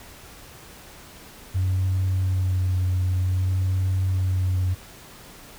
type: tone with vibrato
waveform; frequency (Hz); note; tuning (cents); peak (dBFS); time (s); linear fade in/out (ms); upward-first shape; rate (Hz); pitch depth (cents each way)
sine; 92.7; F#2; +4; -18; 1.54-4.75; 20; sine; 0.53; 22
effects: tanh soft clip ceiling -17 dBFS + pink hiss -45 dBFS RMS until 5.58 s